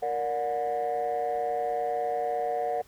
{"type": "chord", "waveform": "sine", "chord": "Bb augmented", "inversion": "none", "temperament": "just", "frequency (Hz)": [466.2, 582.7, 728.4], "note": ["Bb4", "D5", "F#5"], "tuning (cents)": [0, -14, -27], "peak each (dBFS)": [-30, -31, -27], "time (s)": [0.02, 2.82], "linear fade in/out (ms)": 10, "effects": ["tanh soft clip ceiling -22 dBFS", "pink hiss -58 dBFS RMS until 2.87 s"]}